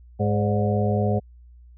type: harmonic tone with a mistuned harmonic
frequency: 103.83 Hz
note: G#2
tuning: in tune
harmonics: 1 / 2 / 4 / 5 / 6 / 7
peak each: -22 / -25 / -28 / -29 / -30 / -30 dBFS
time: 0.19-1.2 s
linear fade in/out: 20 ms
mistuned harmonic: 6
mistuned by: -78 cents
effects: added 60 Hz sine -45 dBFS peak until 1.77 s